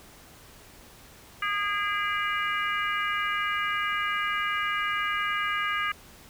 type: harmonic tone with a mistuned harmonic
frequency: 409.5 Hz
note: G#4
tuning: 24 cents flat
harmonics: 3 / 4 / 5 / 6 / 7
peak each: -29 / -31 / -33 / -35 / -36 dBFS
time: 1.42-5.92 s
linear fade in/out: 5 ms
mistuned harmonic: 6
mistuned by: -71 cents
effects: pink hiss -51 dBFS RMS until 6.29 s